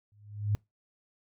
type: tone with exponential growth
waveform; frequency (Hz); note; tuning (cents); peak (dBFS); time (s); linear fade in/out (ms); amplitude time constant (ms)
sine; 103.83; G#2; 0; -22; 0.12-0.55; 0; 93
effects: noise-tail reverb RT60 0.2 s tail -25 dB re dry